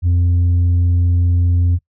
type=tone; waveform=sine; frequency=87.5 Hz; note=F2; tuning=4 cents sharp; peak=-8 dBFS; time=0.02-1.79 s; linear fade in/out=50 ms; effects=noise-tail reverb RT60 0.1 s tail -22 dB re dry + tanh soft clip ceiling -10 dBFS